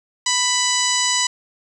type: harmonic tone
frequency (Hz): 992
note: B5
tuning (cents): +7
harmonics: 1 / 2 / 3 / 4 / 5 / 6 / 7 / 8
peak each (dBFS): -25 / -25 / -25 / -25 / -25 / -25 / -25 / -25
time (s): 0.26-1.27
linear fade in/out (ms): 5
effects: 8-bit